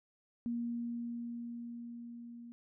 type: tone with level ramp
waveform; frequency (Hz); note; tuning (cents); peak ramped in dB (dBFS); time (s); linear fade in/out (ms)
sine; 236.3; A#3; +24; -33 to -47; 0.46-2.52; 0
effects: none